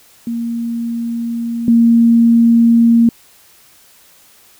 sine tone pair in turn, 233.1 / 232.2 Hz, A#3 / A#3, 0 / -7 cents, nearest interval unison, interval 7 cents, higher first, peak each -17 / -6 dBFS, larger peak second, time 0.27-1.68 / 1.68-3.09 s, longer neither, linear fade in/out 2 ms, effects white hiss -47 dBFS RMS until 4.59 s

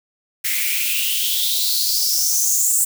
blue noise with high-pass filter sweep, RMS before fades -19 dBFS, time 0.44-2.85 s, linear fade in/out 10 ms, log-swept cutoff 2000 to 8000 Hz, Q 6.3, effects none

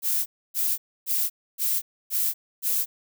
violet noise bursts, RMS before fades -24 dBFS, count 6, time 0.02-2.86 s, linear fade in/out 50 ms, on 240 ms, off 280 ms, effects none

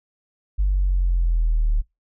sine linear sweep, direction down, 49.29 to 36.71 Hz, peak -15 dBFS, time 0.58-1.82 s, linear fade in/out 20 ms, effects noise-tail reverb RT60 0.2 s tail -24 dB re dry + tanh soft clip ceiling -12 dBFS

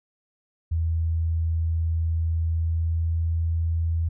sine tone with pitch glide, 81.9 to 82.52 Hz, E2 to E2, -11 to +2 cents, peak -21 dBFS, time 0.71-4.09 s, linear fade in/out 10 ms, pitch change +13 cents, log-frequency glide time 2.46-3.2 s, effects none

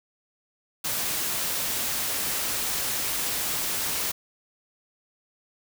white noise, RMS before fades -28 dBFS, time 0.84-4.12 s, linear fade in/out 10 ms, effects none

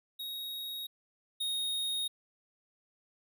square tone pair in turn, 3772 / 3729 Hz, A#7 / A#7, +20 / 0 cents, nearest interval unison, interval 20 cents, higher first, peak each -38 / -32 dBFS, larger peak second, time 0.19-0.87 / 1.4-2.08 s, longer neither, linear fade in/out 10 ms, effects none

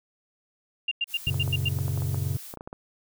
sine tone bursts, 2794 Hz, F7, in tune, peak -23 dBFS, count 7, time 0.88-1.688 s, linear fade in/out 5 ms, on 34 ms, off 95 ms
blue noise, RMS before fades -42 dBFS, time 1.07-2.56 s, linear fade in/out 50 ms
triangle chord, F# major, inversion none, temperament equal, 92.5 / 116.54 / 138.59 Hz, F#2 / A#2 / C#3, 0 / 0 / 0 cents, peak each -27 / -30 / -27 dBFS, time 1.27-2.37 s, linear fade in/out 0 ms
clicks, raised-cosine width 1 ms, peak -24 dBFS, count 12, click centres 1.343 / 1.478 / 1.788 / 1.881 / 1.976 / 2.021 / 2.145 / 2.539 / 2.573 / 2.609 / 2.675 / 2.729 s
effects none

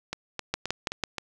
two click trains, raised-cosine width 0.2 ms, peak -9 / -14 dBFS, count 4 / 5, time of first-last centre 0.54-1.038 / 0.13-1.183 s, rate 6.03 / 3.8 Hz, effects none

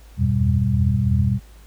sine tone cluster, 82.7 / 85.7 / 98.2 / 122.5 / 195.7 Hz, E2 / F2 / G2 / B2 / G3, +6 / -32 / +4 / -14 / -3 cents, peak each -21 / -27 / -25 / -19 / -23 dBFS, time 0.17-1.4 s, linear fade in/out 50 ms, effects added 53 Hz sine -42 dBFS peak until 1.66 s + pink hiss -53 dBFS RMS until 1.66 s

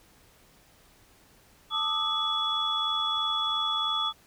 sine tone cluster, 879 / 1208 / 1291 / 3396 Hz, A5 / D6 / E6 / G#7, -2 / +48 / -37 / +38 cents, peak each -36 / -31 / -33 / -27 dBFS, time 1.7-4.13 s, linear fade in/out 50 ms, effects tanh soft clip ceiling -16 dBFS + pink hiss -59 dBFS RMS until 4.26 s

